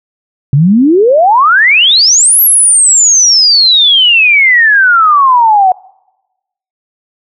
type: exponential two-way sweep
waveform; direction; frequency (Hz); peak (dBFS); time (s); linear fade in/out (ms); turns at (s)
sine; up then down; 131.1 to 11840 to 726; -3; 0.53-5.72; 2; 2.41
effects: noise-tail reverb RT60 1.0 s tail -26 dB re dry